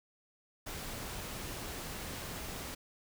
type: noise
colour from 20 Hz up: pink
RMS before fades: -42 dBFS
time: 0.66-2.75 s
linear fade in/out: 10 ms
effects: none